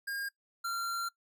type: tone pair in turn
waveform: square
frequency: 1617 / 1374.7 Hz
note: G#6 / F6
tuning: -47 / -28 cents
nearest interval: minor third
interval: 281 cents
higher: first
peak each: -35 / -33 dBFS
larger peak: second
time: 0.07-0.29 / 0.64-1.09 s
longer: second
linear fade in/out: 10 ms
effects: noise-tail reverb RT60 0.1 s tail -20 dB re dry